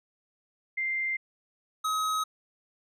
sine / square tone pair in turn, 2093 / 1270.5 Hz, C7 / D#6, 0 / +36 cents, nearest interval major sixth, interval 864 cents, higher first, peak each -27 dBFS, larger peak neither, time 0.77-1.17 / 1.84-2.24 s, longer neither, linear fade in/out 10 ms, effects low-pass 12000 Hz 12 dB/octave

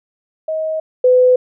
sine tone pair in turn, 632 / 503.7 Hz, D#5 / B4, +27 / +34 cents, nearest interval major third, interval 393 cents, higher first, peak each -17 / -7 dBFS, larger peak second, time 0.48-0.8 / 1.04-1.36 s, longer neither, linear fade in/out 5 ms, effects none

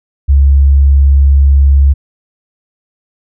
sine tone, 69.3 Hz, C#2, in tune, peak -3 dBFS, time 0.28-1.94 s, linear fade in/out 20 ms, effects none

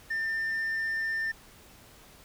triangle tone with hard clipping, 1796 Hz, A6, 35 cents sharp, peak -27 dBFS, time 0.1-1.32 s, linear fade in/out 10 ms, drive 1 dB, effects pink hiss -54 dBFS RMS until 2.24 s

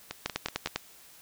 two click trains, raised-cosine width 0.2 ms, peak -11 / -17 dBFS, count 6 / 4, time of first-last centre 0.26-0.76 / 0.11-0.673 s, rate 10 / 5.33 Hz, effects white hiss -54 dBFS RMS until 1.21 s

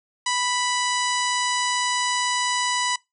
harmonic tone, 987.8 Hz, B5, in tune, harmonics 1 / 2 / 3 / 4 / 5 / 6 / 7 / 8 / 9, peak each -25 / -28 / -30 / -31 / -32 / -33 / -33 / -34 / -35 dBFS, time 0.26-2.96 s, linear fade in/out 5 ms, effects noise-tail reverb RT60 0.2 s tail -23 dB re dry

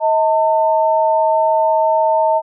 sine tone pair together, 635.5 / 899 Hz, D#5 / A5, +36 / +37 cents, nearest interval tritone, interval 601 cents, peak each -14 dBFS, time 0-2.42 s, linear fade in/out 50 ms, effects none

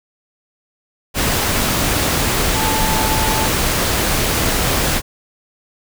sine tone in noise, 877 Hz, A5, 6 cents flat, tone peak -21 dBFS, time 2.53-3.49 s, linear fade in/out 50 ms, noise pink, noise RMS -17 dBFS, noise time 1.14-5.02 s, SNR -7 dB, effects none

